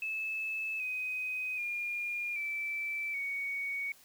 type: tone with pitch steps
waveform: sine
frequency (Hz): 2610 / 2511 / 2416 / 2324 / 2236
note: E7 / D#7 / D7 / D7 / C#7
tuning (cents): -18 / +15 / +48 / -19 / +14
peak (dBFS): -33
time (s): 0.02-3.92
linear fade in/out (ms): 2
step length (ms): 780
effects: white hiss -60 dBFS RMS until 4.04 s